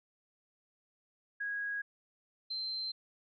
sine tone pair in turn, 1650 / 4115 Hz, G#6 / C8, -12 / -30 cents, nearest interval octave + major third, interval 1582 cents, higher second, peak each -34 / -35 dBFS, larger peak first, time 1.4-1.82 / 2.5-2.92 s, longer neither, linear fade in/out 10 ms, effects none

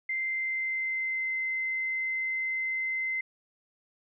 sine tone with pitch glide, 2085 to 2066 Hz, C7 to C7, -7 to -22 cents, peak -28 dBFS, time 0.09-3.21 s, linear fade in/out 5 ms, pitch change -15 cents, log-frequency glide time 0.21-1.36 s, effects none

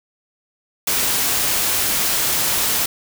white noise, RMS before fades -19 dBFS, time 0.87-2.86 s, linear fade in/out 5 ms, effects none

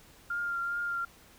sine tone with vibrato, 1397 Hz, F6, in tune, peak -30 dBFS, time 0.3-1.05 s, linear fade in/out 5 ms, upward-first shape triangle, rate 2.5 Hz, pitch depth 22 cents each way, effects pink hiss -57 dBFS RMS until 1.38 s

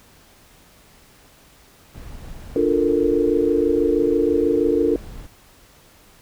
brown noise, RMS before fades -36 dBFS, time 1.94-5.27 s, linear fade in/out 10 ms
sine chord, Bb major seventh, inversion first, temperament equal, 293.7 / 349.2 / 440 / 466.2 Hz, D4 / F4 / A4 / Bb4, 0 / 0 / 0 / 0 cents, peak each -21 dBFS, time 2.56-4.96 s, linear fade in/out 2 ms
effects pink hiss -51 dBFS RMS until 6.21 s

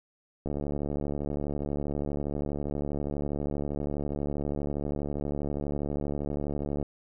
click train, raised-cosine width 2 ms, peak -19 dBFS, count 462, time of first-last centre 0.46-6.827 s, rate 72.4 Hz, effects none

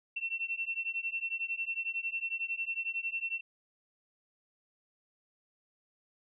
sine beating tone pair, 2698 / 2709 Hz, E7 / E7, +40 / +47 cents, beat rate 11 Hz, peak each -36 / -36 dBFS, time 0.16-3.41 s, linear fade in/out 10 ms, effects none

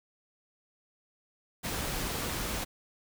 pink noise, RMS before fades -34 dBFS, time 1.63-2.65 s, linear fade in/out 20 ms, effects none

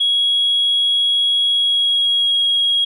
sine tone with pitch glide, 3322 to 3293 Hz, G#7 to G#7, 0 to -15 cents, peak -12 dBFS, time 0-2.85 s, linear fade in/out 10 ms, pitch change -15 cents, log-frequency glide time 1.48-2.38 s, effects tanh soft clip ceiling -9 dBFS

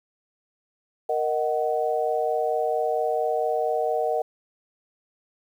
sine chord, D# minor, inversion second, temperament just, 466.7 / 622.3 / 746.7 Hz, A#4 / D#5 / F#5, +2 / 0 / +16 cents, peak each -26 dBFS, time 1.09-4.22 s, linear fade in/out 5 ms, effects 9-bit

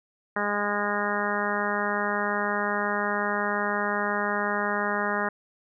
harmonic tone, 205.6 Hz, G#3, 17 cents flat, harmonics 1 / 2 / 3 / 4 / 5 / 6 / 7 / 8 / 9, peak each -33 / -33 / -33 / -33 / -33 / -33 / -33 / -33 / -33 dBFS, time 0.36-5.29 s, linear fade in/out 5 ms, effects none

